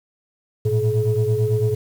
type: tone cluster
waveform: sine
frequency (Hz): 109.1 / 118.1 / 426.5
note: A2 / A#2 / G#4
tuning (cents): -14 / +23 / +46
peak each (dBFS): -20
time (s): 0.65-1.75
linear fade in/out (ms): 10
effects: tanh soft clip ceiling -9 dBFS + 7-bit